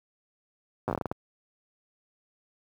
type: slowing click train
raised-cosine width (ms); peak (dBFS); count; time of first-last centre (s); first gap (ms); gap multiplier
1; -15; 10; 0.88-1.115; 8; 1.28
effects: high-pass 80 Hz 12 dB/octave + 9-bit